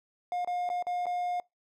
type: tone with dropouts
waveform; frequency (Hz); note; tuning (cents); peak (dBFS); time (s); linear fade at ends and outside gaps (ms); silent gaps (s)
triangle; 713; F5; +36; -27; 0.32-1.4; 1; 0.447-0.474 / 0.691-0.7 / 0.825-0.868 / 1.057-1.066
effects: noise-tail reverb RT60 0.2 s tail -25 dB re dry